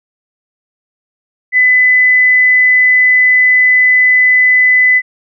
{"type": "tone", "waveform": "sine", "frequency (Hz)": 2006, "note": "B6", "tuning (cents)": 26, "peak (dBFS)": -5, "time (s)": [1.52, 5.02], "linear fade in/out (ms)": 50, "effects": []}